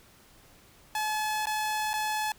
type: tone with dropouts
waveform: sawtooth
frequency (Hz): 857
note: A5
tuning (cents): -46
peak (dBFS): -24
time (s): 0.95-2.32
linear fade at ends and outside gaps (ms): 2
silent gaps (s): 1.457-1.469 / 1.933-1.938
effects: pink hiss -57 dBFS RMS until 2.38 s